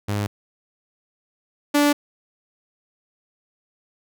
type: tone pair in turn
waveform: sawtooth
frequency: 102.8 / 290.8 Hz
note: G#2 / D4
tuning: -17 / -17 cents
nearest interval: octave + tritone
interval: 1800 cents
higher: second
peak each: -18 / -11 dBFS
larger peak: second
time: 0.08-0.27 / 1.74-1.93 s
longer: neither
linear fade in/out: 10 ms
effects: none